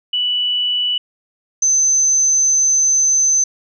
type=tone pair in turn; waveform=sine; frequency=2960 / 6154 Hz; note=F#7 / G8; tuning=0 / -33 cents; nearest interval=octave + minor second; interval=1267 cents; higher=second; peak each=-15 / -11 dBFS; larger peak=second; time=0.13-0.98 / 1.62-3.44 s; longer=second; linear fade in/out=5 ms; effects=none